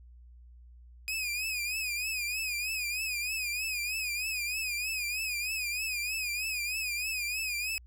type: tone with vibrato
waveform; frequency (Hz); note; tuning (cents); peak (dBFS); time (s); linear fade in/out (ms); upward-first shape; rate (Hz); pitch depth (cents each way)
sawtooth; 2489; D#7; 0; -28; 1.08-7.78; 0; triangle; 3.2; 110
effects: added 60 Hz sine -50 dBFS peak until 7.86 s